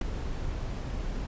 brown noise with ADSR envelope, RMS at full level -23 dBFS, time 0.01-1.27 s, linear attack 5 ms, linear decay 6 ms, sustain -10 dB, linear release 14 ms, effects resampled to 16000 Hz

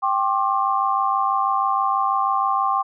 sine chord, G suspended fourth, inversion none, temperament equal with one note detuned, 784 / 1068.5 / 1174.7 Hz, G5 / C6 / D6, 0 / +36 / 0 cents, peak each -22 / -21 / -23 dBFS, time 0.02-2.83 s, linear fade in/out 20 ms, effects none

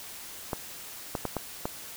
clicks, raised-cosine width 1 ms, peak -15 dBFS, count 5, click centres 0.532 / 1.152 / 1.253 / 1.367 / 1.655 s, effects white hiss -43 dBFS RMS until 1.96 s

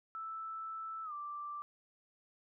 sine tone with pitch glide, 1318.5 to 1174.6 Hz, E6 to D6, 0 to 0 cents, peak -40 dBFS, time 0.15-1.62 s, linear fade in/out 0 ms, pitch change -200 cents, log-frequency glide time 1.04-1.13 s, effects none

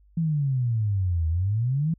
sine exponential two-way sweep, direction down then up, 169.3 to 78.8 to 169.3 Hz, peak -21 dBFS, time 0.17-1.94 s, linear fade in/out 5 ms, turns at 1.28 s, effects added 50 Hz sine -54 dBFS peak until 1.98 s

